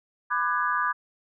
sine chord, G# half-diminished seventh, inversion first, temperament just, 996.7 / 1196.1 / 1495.1 / 1661.2 Hz, B5 / D6 / F#6 / G#6, +16 / +31 / +18 / 0 cents, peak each -29 / -26 / -31 / -29 dBFS, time 0.3-0.93 s, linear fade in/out 20 ms, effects none

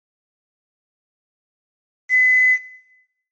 sine tone with quantisation, 2016 Hz, B6, 35 cents sharp, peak -11 dBFS, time 2.09-2.58 s, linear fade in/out 50 ms, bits 6, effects noise-tail reverb RT60 0.9 s tail -17 dB re dry + MP3 32 kbps

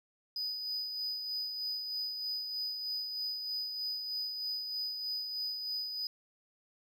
triangle tone with tremolo, 4978 Hz, D#8, in tune, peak -32 dBFS, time 0.36-6.07 s, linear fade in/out 2 ms, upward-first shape sine, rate 3.2 Hz, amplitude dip 40%, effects none

